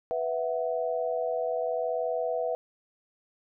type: chord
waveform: sine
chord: B suspended fourth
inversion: none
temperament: equal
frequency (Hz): 493.9 / 659.3 / 740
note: B4 / E5 / F#5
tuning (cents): 0 / 0 / 0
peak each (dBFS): -30 / -30 / -35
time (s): 0.11-2.55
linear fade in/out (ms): 0
effects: none